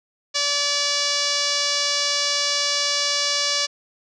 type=tone with low-pass filter; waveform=5% pulse; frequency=576 Hz; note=D5; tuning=34 cents flat; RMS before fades=-22 dBFS; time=0.34-3.67 s; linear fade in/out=20 ms; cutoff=5400 Hz; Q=2.6; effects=none